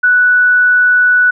sine tone, 1480 Hz, F#6, in tune, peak -6 dBFS, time 0.03-1.31 s, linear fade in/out 10 ms, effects none

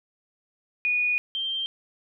sine tone pair in turn, 2461 / 3155 Hz, D#7 / G7, -20 / +10 cents, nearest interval major third, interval 430 cents, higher second, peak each -21 / -26 dBFS, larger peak first, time 0.85-1.18 / 1.35-1.66 s, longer first, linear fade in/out 0 ms, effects none

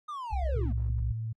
triangle linear sweep, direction down, 1244.5 to 196 Hz, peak -33 dBFS, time 0.08-0.73 s, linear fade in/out 10 ms
sine tone with pitch glide, 65.41 to 63.04 Hz, C2 to B1, 0 to +36 cents, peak -28 dBFS, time 0.32-1.12 s, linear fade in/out 10 ms, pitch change -64 cents, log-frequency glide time 0.64-0.87 s
sine tone with vibrato, 111.9 Hz, A2, 30 cents sharp, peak -31 dBFS, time 0.54-1.33 s, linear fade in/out 10 ms, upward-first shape sine, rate 16 Hz, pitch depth 10 cents each way
effects AAC 32 kbps

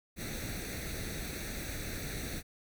pink noise with comb filter, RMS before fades -39 dBFS, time 0.16-2.43 s, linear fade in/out 50 ms, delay 0.49 ms, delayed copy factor +0.75, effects none

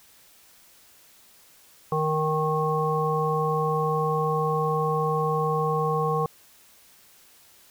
harmonic tone, 155.7 Hz, D#3, 2 cents sharp, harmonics 1 / 3 / 5 / 7, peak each -27 / -26 / -30 / -27 dBFS, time 1.92-6.26 s, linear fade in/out 2 ms, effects white hiss -55 dBFS RMS until 7.7 s

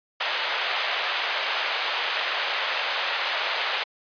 white band-pass noise, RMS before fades -27 dBFS, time 0.2-3.84 s, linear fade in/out 10 ms, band 550 to 3600 Hz, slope 24 dB/octave, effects resampled to 11025 Hz

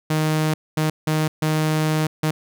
sawtooth tone bursts at uneven times, 155.56 Hz, D#3, in tune, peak -14 dBFS, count 5, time 0.1-0.54 / 0.77-0.9 / 1.07-1.28 / 1.42-2.07 / 2.23-2.31 s, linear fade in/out 5 ms, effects none

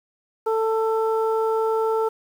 harmonic tone, 444.2 Hz, A4, 16 cents sharp, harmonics 1 / 2 / 3, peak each -20 / -26 / -30 dBFS, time 0.46-2.09 s, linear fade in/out 10 ms, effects 8-bit

